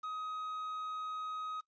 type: tone with quantisation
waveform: triangle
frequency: 1260 Hz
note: D#6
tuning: 21 cents sharp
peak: -36 dBFS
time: 0.03-1.61 s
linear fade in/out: 10 ms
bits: 10
effects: noise-tail reverb RT60 0.1 s tail -19 dB re dry + resampled to 16000 Hz

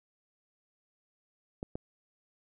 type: clicks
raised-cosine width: 2 ms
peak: -23 dBFS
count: 2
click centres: 1.629 / 1.755 s
effects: none

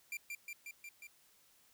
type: tone with echo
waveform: 45% pulse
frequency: 2369 Hz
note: D7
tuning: 14 cents sharp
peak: -39 dBFS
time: 0.12-0.17 s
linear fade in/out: 2 ms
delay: 180 ms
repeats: 5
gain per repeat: -2 dB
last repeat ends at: 1.07 s
effects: white hiss -68 dBFS RMS until 1.73 s

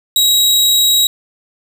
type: tone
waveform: sawtooth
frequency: 3833 Hz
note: A#7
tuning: 47 cents sharp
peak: -6 dBFS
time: 0.16-1.07 s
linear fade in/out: 2 ms
effects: none

